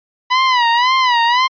sawtooth tone with vibrato, 987.8 Hz, B5, in tune, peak -7 dBFS, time 0.3-1.48 s, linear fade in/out 20 ms, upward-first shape sine, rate 1.9 Hz, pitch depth 110 cents each way, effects resampled to 11025 Hz

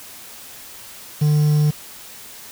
triangle tone with quantisation, 150 Hz, D3, 37 cents sharp, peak -11 dBFS, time 1.21-1.71 s, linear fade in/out 10 ms, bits 6, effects white hiss -39 dBFS RMS until 2.51 s

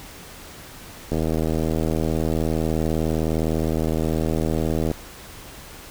click train, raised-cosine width 2 ms, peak -10 dBFS, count 303, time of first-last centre 1.12-4.914 s, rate 79.6 Hz, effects pink hiss -41 dBFS RMS until 5.9 s

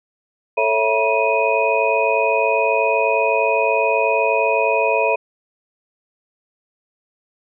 sine tone cluster, 442.8 / 554 / 662 / 962 / 2493 Hz, A4 / C#5 / E5 / B5 / D#7, +11 / -1 / +7 / -46 / +3 cents, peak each -21 dBFS, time 0.57-5.16 s, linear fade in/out 10 ms, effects none

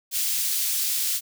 white high-pass noise, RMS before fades -25 dBFS, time 0.11-1.21 s, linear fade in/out 50 ms, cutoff 3300 Hz, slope 12 dB/octave, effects none

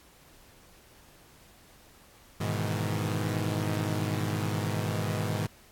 sawtooth chord, E major seventh, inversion first, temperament equal, 103.83 / 123.47 / 155.56 / 164.81 Hz, G#2 / B2 / D#3 / E3, 0 / 0 / 0 / 0 cents, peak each -27 / -31 / -30 / -33 dBFS, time 2.4-5.47 s, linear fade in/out 10 ms, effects pink hiss -57 dBFS RMS until 5.71 s + AAC 64 kbps

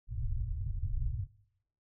pink low-pass noise, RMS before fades -34 dBFS, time 0.07-1.27 s, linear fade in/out 50 ms, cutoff 130 Hz, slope 96 dB/octave, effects noise-tail reverb RT60 0.8 s tail -22 dB re dry

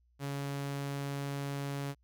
sawtooth tone, 140.4 Hz, C#3, 22 cents sharp, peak -31 dBFS, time 0.19-1.95 s, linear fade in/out 50 ms, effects added 60 Hz sine -66 dBFS peak until 2.03 s

